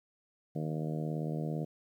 harmonic tone, 77.78 Hz, D#2, in tune, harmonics 2 / 3 / 4 / 5 / 6 / 7 / 8 / 9, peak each -34 / -41 / -42 / -46 / -44 / -47 / -47 / -49 dBFS, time 0.55-1.65 s, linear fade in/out 10 ms, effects 11-bit

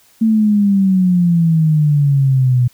sine exponential sweep, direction down, 225.4 to 122 Hz, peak -9 dBFS, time 0.21-2.68 s, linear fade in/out 10 ms, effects white hiss -51 dBFS RMS until 2.73 s

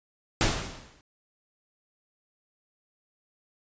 pink noise with exponential decay, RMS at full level -21 dBFS, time 0.41-1.01 s, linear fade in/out 0 ms, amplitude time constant 130 ms, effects resampled to 16000 Hz

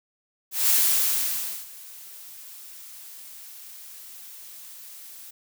blue noise with ADSR envelope, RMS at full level -19 dBFS, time 0.51-5.31 s, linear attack 180 ms, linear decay 970 ms, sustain -24 dB, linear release 9 ms, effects none

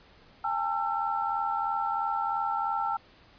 sine tone cluster, 808 / 891 / 1343 Hz, G#5 / A5 / E6, -48 / +22 / +32 cents, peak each -31 dBFS, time 0.44-2.97 s, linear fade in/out 5 ms, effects pink hiss -57 dBFS RMS until 3.38 s + resampled to 11025 Hz

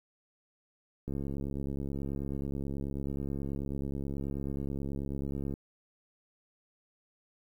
click train, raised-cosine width 3 ms, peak -24 dBFS, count 310, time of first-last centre 1.08-5.539 s, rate 69.3 Hz, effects 10-bit

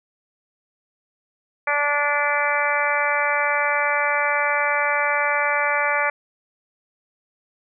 harmonic tone, 290.6 Hz, D4, 18 cents flat, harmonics 2 / 3 / 4 / 5 / 6 / 7 / 8, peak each -26 / -26 / -26 / -26 / -26 / -26 / -26 dBFS, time 1.67-6.1 s, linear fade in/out 5 ms, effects none

